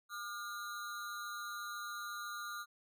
square ring-modulated tone, 1313 Hz, E6, 7 cents flat, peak -39 dBFS, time 0.09-2.66 s, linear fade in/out 50 ms, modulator 107 Hz, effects none

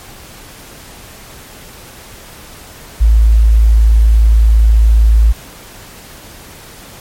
sine tone, 55 Hz, A1, in tune, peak -4 dBFS, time 3-5.33 s, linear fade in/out 20 ms, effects pink hiss -35 dBFS RMS until 7 s + MP3 64 kbps

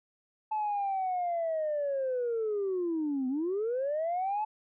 sine linear two-way sweep, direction down then up, 870 to 250.9 to 870 Hz, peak -27 dBFS, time 0.51-4.45 s, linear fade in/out 10 ms, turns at 3.28 s, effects tanh soft clip ceiling -25 dBFS

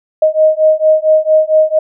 sine beating tone pair, 622.3 / 626.7 Hz, D#5 / D#5, 0 / +12 cents, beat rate 4.4 Hz, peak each -10 dBFS, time 0.22-1.79 s, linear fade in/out 5 ms, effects none

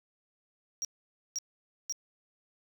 triangle tone bursts, 5660 Hz, F8, 22 cents sharp, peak -30 dBFS, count 3, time 0.82-1.924 s, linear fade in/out 0 ms, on 28 ms, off 510 ms, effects 12-bit

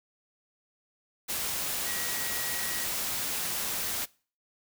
sine tone in noise, 1910 Hz, A#6, 42 cents sharp, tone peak -39 dBFS, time 1.85-2.85 s, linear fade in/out 20 ms, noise white, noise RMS -32 dBFS, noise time 1.28-4.06 s, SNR -10 dB, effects noise-tail reverb RT60 0.4 s tail -23 dB re dry

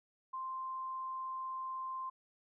sine tone, 1046 Hz, C6, 1 cent flat, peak -38 dBFS, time 0.33-2.1 s, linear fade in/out 10 ms, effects none

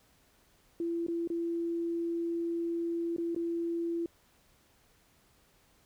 sine tone with dropouts, 337.5 Hz, E4, 41 cents sharp, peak -30 dBFS, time 0.8-4.06 s, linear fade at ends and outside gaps 2 ms, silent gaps 1.066-1.083 / 1.275-1.301 / 3.164-3.182 / 3.348-3.362 s, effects pink hiss -66 dBFS RMS until 5.85 s

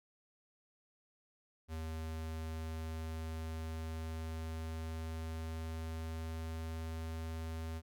square tone with pitch glide, 80.1 to 80.98 Hz, E2 to E2, -49 to -30 cents, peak -40 dBFS, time 1.68-7.82 s, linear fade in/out 50 ms, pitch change +19 cents, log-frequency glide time 1.79-6.8 s, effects none

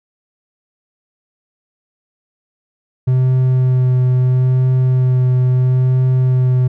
triangle tone with vibrato, 127.8 Hz, C3, 40 cents flat, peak -8 dBFS, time 3.07-6.68 s, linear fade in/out 10 ms, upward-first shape sine, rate 0.76 Hz, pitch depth 14 cents each way, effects none

